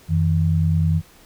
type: tone pair together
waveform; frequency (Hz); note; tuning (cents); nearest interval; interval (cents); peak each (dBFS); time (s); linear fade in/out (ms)
sine; 89.63 / 159.7; F2 / D#3; +45 / +45; minor seventh; 1000; -18; 0.08-1.02; 50
effects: pink hiss -50 dBFS RMS until 1.25 s